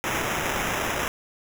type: noise with sample-and-hold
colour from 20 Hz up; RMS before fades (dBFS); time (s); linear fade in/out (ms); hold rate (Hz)
violet; -27; 0.04-1.08; 0; 4410
effects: none